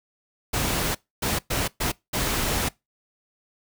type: noise bursts at uneven times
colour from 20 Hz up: pink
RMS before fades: -25 dBFS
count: 5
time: 0.53-0.95 / 1.22-1.39 / 1.5-1.68 / 1.8-1.92 / 2.13-2.69 s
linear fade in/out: 10 ms
effects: noise-tail reverb RT60 0.2 s tail -23 dB re dry